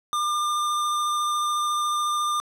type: tone with vibrato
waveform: square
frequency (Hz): 1200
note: D6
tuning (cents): +37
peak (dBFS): -23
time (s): 0.13-2.4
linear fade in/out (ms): 0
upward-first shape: sine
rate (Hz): 14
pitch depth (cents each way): 11
effects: low-pass 11000 Hz 12 dB/octave